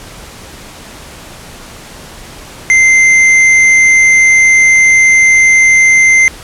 sine tone with hard clipping, 2082 Hz, C7, 9 cents flat, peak -5 dBFS, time 2.7-6.28 s, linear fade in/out 0 ms, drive 7 dB, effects pink hiss -31 dBFS RMS until 6.43 s + low-pass 11000 Hz 12 dB/octave

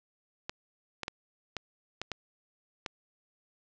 clicks, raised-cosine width 0.2 ms, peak -17 dBFS, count 7, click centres 0.495 / 1.033 / 1.081 / 1.567 / 2.016 / 2.117 / 2.862 s, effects low-pass 6000 Hz 12 dB/octave

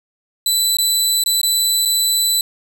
20% pulse tone with dropouts, 3989 Hz, B7, 17 cents sharp, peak -8 dBFS, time 0.46-2.41 s, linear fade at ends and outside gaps 2 ms, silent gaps 0.77-0.785 / 1.238-1.26 / 1.415-1.431 / 1.852-1.856 s, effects none

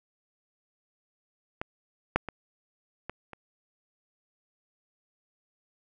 clicks, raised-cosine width 0.5 ms, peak -17 / -7 / -20 / -20 / -27 dBFS, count 5, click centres 1.615 / 2.16 / 2.287 / 3.096 / 3.333 s, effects none

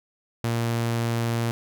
sawtooth tone, 116.54 Hz, A#2, in tune, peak -19 dBFS, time 0.44-1.51 s, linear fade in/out 0 ms, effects none

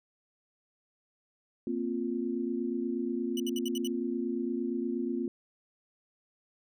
sine chord, Bb suspended second, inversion none, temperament equal, 233.1 / 261.6 / 349.2 Hz, Bb3 / C4 / F4, 0 / 0 / 0 cents, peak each -34 dBFS, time 1.67-5.28 s, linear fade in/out 2 ms
sawtooth tone bursts, 2960 Hz, F#7, in tune, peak -33 dBFS, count 6, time 3.37-3.874 s, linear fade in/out 2 ms, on 29 ms, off 66 ms
effects none

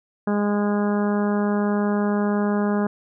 harmonic tone, 205.8 Hz, G#3, 16 cents flat, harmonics 1 / 2 / 3 / 4 / 5 / 6 / 7 / 8, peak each -20 / -26 / -30 / -32 / -34 / -36 / -37 / -38 dBFS, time 0.27-2.87 s, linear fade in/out 5 ms, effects none

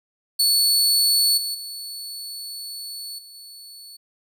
sawtooth tone with level steps, 4435 Hz, C#8, in tune, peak -13 / -22 / -29 / -39 / -37 dBFS, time 0.39-3.97 s, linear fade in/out 10 ms, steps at 1.37 / 1.54 / 3.18 / 3.34 s, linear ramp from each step 10 ms, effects none

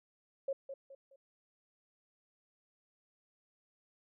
sine tone with echo, 545 Hz, C#5, 29 cents flat, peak -32 dBFS, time 0.48-0.53 s, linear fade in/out 5 ms, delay 210 ms, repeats 3, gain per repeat -9 dB, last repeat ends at 1.16 s, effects none

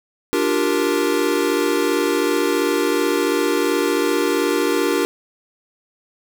square chord, G minor seventh, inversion second, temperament equal, 293.7 / 349.2 / 392 / 466.2 Hz, D4 / F4 / G4 / Bb4, 0 / 0 / 0 / 0 cents, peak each -23 dBFS, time 0.33-5.05 s, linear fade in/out 0 ms, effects none

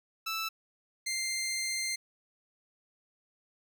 15% pulse tone pair in turn, 1320 / 2095 Hz, E6 / C7, +2 / +2 cents, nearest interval minor sixth, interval 800 cents, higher second, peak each -26 / -25 dBFS, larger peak second, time 0.26-0.49 / 1.06-1.96 s, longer second, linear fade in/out 10 ms, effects none

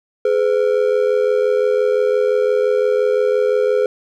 triangle ring-modulated tone, 464 Hz, A#4, 8 cents flat, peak -8 dBFS, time 0.25-3.86 s, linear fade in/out 2 ms, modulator 42.9 Hz, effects none

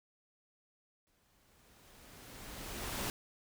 pink noise with exponential growth, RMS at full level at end -36 dBFS, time 1.07-3.1 s, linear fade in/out 0 ms, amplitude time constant 440 ms, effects none

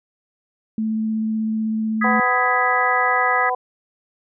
sine tone with vibrato, 219.3 Hz, A3, 6 cents flat, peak -19 dBFS, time 0.78-2.2 s, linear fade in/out 2 ms, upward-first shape sine, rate 16 Hz, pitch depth 9 cents each way
sine chord, G# minor, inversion second, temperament equal with one note detuned, 1253.9 / 1661.2 / 1975.5 Hz, D#6 / G#6 / B6, +13 / 0 / 0 cents, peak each -21 / -23 / -22 dBFS, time 2.01-3.5 s, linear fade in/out 10 ms
harmonic tone, 250.2 Hz, B3, 23 cents sharp, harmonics 2 / 3 / 4, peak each -26 / -22 / -23 dBFS, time 2.04-3.55 s, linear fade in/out 5 ms
effects none

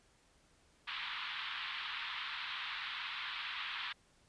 white band-pass noise, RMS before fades -42 dBFS, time 0.87-3.93 s, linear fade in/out 10 ms, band 950 to 3800 Hz, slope 48 dB/octave, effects pink hiss -69 dBFS RMS until 4.28 s + resampled to 22050 Hz

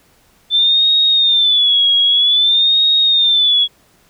sine tone with vibrato, 3520 Hz, A7, in tune, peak -9 dBFS, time 0.5-3.68 s, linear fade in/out 50 ms, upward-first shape sine, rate 0.52 Hz, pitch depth 110 cents each way, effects pink hiss -53 dBFS RMS until 4.09 s

